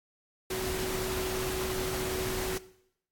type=tone in noise; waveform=sine; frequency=373.9 Hz; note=F#4; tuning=18 cents sharp; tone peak=-33 dBFS; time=0.5-2.58 s; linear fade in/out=5 ms; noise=pink; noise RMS=-35 dBFS; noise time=0.5-2.58 s; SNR=-1 dB; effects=noise-tail reverb RT60 0.7 s tail -17 dB re dry + AAC 64 kbps